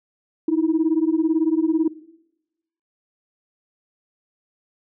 sine beating tone pair, 311.8 / 329.8 Hz, D#4 / E4, +4 / +1 cents, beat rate 18 Hz, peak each -19 dBFS, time 0.48-1.88 s, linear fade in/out 5 ms, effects noise-tail reverb RT60 1.0 s tail -21 dB re dry + tanh soft clip ceiling -11 dBFS

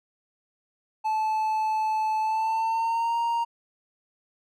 triangle tone with pitch glide, 870 to 932.4 Hz, A5 to A#5, -20 to 0 cents, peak -21 dBFS, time 1.04-3.45 s, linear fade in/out 20 ms, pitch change +120 cents, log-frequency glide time 2.2-3.17 s, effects none

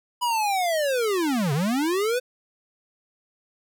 square linear two-way sweep, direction down then up, 991 to 132.4 to 513 Hz, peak -22 dBFS, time 0.21-2.2 s, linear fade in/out 20 ms, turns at 1.53 s, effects none

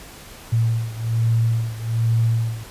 sine beating tone pair, 113.9 / 115.1 Hz, A#2 / A#2, -40 / -22 cents, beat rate 1.2 Hz, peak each -19 / -22 dBFS, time 0.52-2.64 s, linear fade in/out 10 ms, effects pink hiss -41 dBFS RMS until 2.7 s + resampled to 32000 Hz

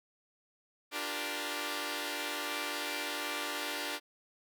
5% pulse chord, G minor seventh, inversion second, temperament equal with one note detuned, 293.7 / 349.2 / 392 / 470.5 Hz, D4 / F4 / G4 / Bb4, 0 / 0 / 0 / +16 cents, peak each -27 / -31 / -31 / -29 dBFS, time 0.91-4 s, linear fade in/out 50 ms, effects none

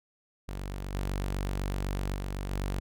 sawtooth tone with level steps, 47.94 Hz, G1, 38 cents flat, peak -31 / -26 / -29 / -26 dBFS, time 0.48-2.8 s, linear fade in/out 10 ms, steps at 0.94 / 2.15 / 2.51 s, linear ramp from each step 5 ms, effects none

